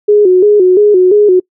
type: tone with vibrato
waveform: sine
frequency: 390.7 Hz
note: G4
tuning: 6 cents flat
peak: -3 dBFS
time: 0.08-1.4 s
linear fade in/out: 10 ms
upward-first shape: square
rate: 2.9 Hz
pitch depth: 110 cents each way
effects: noise-tail reverb RT60 0.1 s tail -25 dB re dry